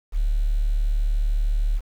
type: tone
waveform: sine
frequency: 36.71 Hz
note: D1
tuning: in tune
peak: -17 dBFS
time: 0.12-1.81 s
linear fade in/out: 50 ms
effects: tanh soft clip ceiling -14 dBFS + 8-bit